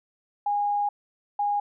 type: tone pair in turn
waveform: sine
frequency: 820 / 820 Hz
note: G#5 / G#5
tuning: -22 / -22 cents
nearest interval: unison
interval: 0 cents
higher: neither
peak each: -22 dBFS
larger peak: neither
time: 0.46-0.89 / 1.39-1.6 s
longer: first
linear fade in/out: 5 ms
effects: none